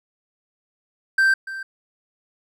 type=tone with echo; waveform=triangle; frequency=1565 Hz; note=G6; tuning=3 cents flat; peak=-12 dBFS; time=1.18-1.34 s; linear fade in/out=5 ms; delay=290 ms; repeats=1; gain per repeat=-15 dB; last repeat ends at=1.63 s; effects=none